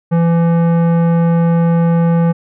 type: tone with tanh clipping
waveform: sine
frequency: 168.2 Hz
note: E3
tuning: 35 cents sharp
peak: -11 dBFS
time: 0.11-2.33 s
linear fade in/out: 20 ms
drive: 15 dB
effects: none